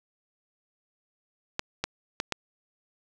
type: clicks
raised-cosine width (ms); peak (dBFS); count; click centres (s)
0.2; -10; 4; 1.594 / 1.84 / 2.201 / 2.323
effects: none